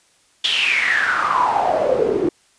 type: noise with band-pass filter sweep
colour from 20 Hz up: pink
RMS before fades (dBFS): -18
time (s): 0.44-2.29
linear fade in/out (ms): 5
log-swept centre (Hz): 3400 to 330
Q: 9.1
effects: white hiss -57 dBFS RMS until 2.58 s + resampled to 22050 Hz